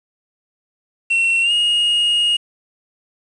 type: tone with pitch glide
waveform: triangle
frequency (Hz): 2717 to 2865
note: F7 to F7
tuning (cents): -48 to +44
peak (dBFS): -12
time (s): 1.1-2.37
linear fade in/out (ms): 10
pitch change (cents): +92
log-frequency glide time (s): 1.42-1.52
effects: resampled to 22050 Hz + 7-bit